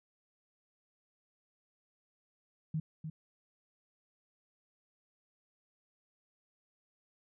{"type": "tone with echo", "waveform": "sine", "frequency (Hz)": 157.2, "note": "D#3", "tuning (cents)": 18, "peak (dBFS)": -31, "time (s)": [2.74, 2.8], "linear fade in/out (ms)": 5, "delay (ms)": 300, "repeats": 1, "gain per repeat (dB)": -7, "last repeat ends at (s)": 3.1, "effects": []}